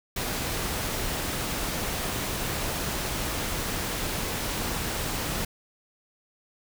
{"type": "noise", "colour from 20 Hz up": "pink", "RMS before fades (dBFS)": -30, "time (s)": [0.16, 5.45], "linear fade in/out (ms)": 5, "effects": []}